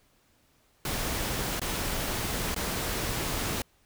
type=noise with dropouts; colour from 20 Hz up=pink; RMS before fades=-31 dBFS; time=0.85-3.62 s; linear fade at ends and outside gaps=2 ms; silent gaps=1.596-1.616 / 2.545-2.562 s; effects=pink hiss -66 dBFS RMS until 3.85 s